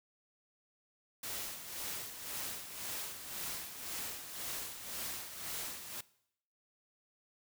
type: noise with tremolo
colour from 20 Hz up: white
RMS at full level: -40 dBFS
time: 1.23-6.01 s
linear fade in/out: 5 ms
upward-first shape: sine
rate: 1.9 Hz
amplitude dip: 60%
effects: noise-tail reverb RT60 0.7 s tail -20 dB re dry